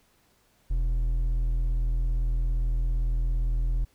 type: tone with hard clipping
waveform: triangle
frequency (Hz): 41.2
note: E1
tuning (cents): 0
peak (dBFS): -24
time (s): 0.7-3.85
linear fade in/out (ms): 10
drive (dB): 8
effects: pink hiss -65 dBFS RMS until 3.94 s